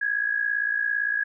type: tone with amplitude modulation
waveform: sine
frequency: 1661.2 Hz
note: G#6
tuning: in tune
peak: -19 dBFS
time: 0.01-1.24 s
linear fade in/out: 10 ms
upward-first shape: sine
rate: 57.7 Hz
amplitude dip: 75%
effects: none